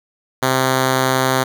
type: tone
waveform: 5% pulse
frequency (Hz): 130.81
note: C3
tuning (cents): 0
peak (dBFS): -3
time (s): 0.42-1.44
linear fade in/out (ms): 10
effects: none